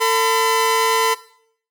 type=tone pair together; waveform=sawtooth; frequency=449.9 / 1010 Hz; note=A4 / B5; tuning=+39 / +39 cents; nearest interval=octave + major second; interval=1400 cents; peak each=-14 dBFS; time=0-1.15 s; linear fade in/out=20 ms; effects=noise-tail reverb RT60 0.6 s tail -17 dB re dry